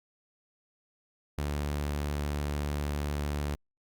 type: tone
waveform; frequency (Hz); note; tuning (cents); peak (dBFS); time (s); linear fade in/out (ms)
sawtooth; 73; D2; -10; -26; 1.38-3.55; 0
effects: Opus 48 kbps